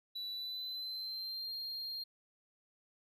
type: tone with pitch glide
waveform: triangle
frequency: 3951 to 4210 Hz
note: B7 to C8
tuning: 0 to +10 cents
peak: -38 dBFS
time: 0.15-2.04 s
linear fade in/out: 10 ms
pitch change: +110 cents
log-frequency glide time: 0.31-1.54 s
effects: none